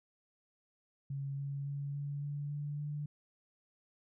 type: tone with pitch steps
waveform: sine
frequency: 138.59 / 140.04 / 141.5 / 142.98 / 144.48 / 145.99 / 147.51 Hz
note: C#3 / C#3 / C#3 / D3 / D3 / D3 / D3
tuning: 0 / +18 / +36 / -46 / -28 / -10 / +8 cents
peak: -36 dBFS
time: 1.1-3.06 s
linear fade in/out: 5 ms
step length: 280 ms
effects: none